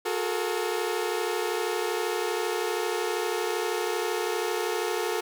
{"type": "tone cluster", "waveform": "sawtooth", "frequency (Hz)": [362.7, 425.2, 457.9], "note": ["F#4", "G#4", "A#4"], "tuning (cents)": [-34, 41, -31], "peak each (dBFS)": -27, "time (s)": [0.05, 5.21], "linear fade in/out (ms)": 10, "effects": []}